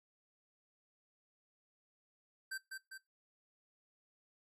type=tone with echo; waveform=square; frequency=1560 Hz; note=G6; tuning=9 cents flat; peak=-40 dBFS; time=2.51-2.58 s; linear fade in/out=10 ms; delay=200 ms; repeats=2; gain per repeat=-4 dB; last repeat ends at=2.98 s; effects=noise-tail reverb RT60 0.2 s tail -18 dB re dry + MP3 64 kbps